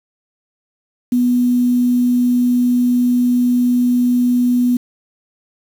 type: tone with quantisation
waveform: sine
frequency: 245.7 Hz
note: B3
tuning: 9 cents flat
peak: -11 dBFS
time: 1.12-4.77 s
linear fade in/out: 5 ms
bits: 6
effects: none